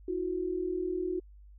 sine tone pair together, 325.7 / 365.6 Hz, E4 / F#4, -21 / -21 cents, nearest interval major second, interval 200 cents, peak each -35 / -31 dBFS, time 0.08-1.2 s, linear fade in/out 5 ms, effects added 50 Hz sine -50 dBFS peak until 1.58 s

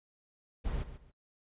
brown noise with echo, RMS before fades -34 dBFS, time 0.64-0.84 s, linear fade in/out 20 ms, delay 140 ms, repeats 2, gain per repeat -12 dB, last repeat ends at 1.12 s, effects noise-tail reverb RT60 0.1 s tail -26 dB re dry + resampled to 8000 Hz

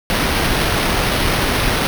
pink noise with sample-and-hold, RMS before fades -17 dBFS, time 0.1-1.87 s, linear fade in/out 0 ms, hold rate 7350 Hz, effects none

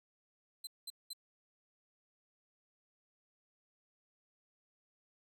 sawtooth tone bursts, 4073 Hz, C8, 47 cents flat, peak -39 dBFS, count 3, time 0.64-1.133 s, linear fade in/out 5 ms, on 31 ms, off 200 ms, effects none

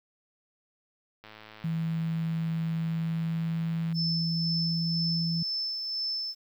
click train, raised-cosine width 0.3 ms, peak -31 dBFS, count 291, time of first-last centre 1.24-3.925 s, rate 108 Hz
sine tone with pitch glide, 163.3 to 166.35 Hz, E3 to E3, -16 to +16 cents, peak -27 dBFS, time 1.64-5.43 s, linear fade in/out 5 ms, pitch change +32 cents, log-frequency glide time 2.72-4.94 s
sine tone with tremolo, 5274 Hz, E8, in tune, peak -28 dBFS, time 3.94-6.35 s, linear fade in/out 50 ms, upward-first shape sine, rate 2 Hz, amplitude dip 35%
effects 10-bit

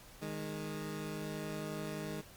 20% pulse tone pair together, 154.5 / 206.2 Hz, D#3 / G#3, -12 / -12 cents, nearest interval perfect fourth, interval 500 cents, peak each -36 / -37 dBFS, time 0.21-2.22 s, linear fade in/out 20 ms, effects pink hiss -56 dBFS RMS until 2.36 s + MP3 96 kbps

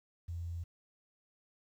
sine tone with quantisation, 85.2 Hz, F2, 42 cents flat, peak -37 dBFS, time 0.28-0.64 s, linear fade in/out 10 ms, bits 11, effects none

